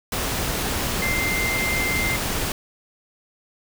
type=tone in noise; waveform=sine; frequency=2091 Hz; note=C7; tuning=2 cents flat; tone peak=-23 dBFS; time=1.02-2.16 s; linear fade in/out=2 ms; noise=pink; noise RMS=-25 dBFS; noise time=0.12-2.52 s; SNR=-1 dB; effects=none